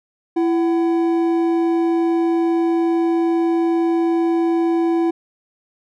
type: tone pair together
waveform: triangle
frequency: 334.7 / 751.4 Hz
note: E4 / F#5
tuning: +26 / +26 cents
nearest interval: octave + major second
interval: 1400 cents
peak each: -13 / -25 dBFS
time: 0.36-5.11 s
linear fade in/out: 10 ms
effects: none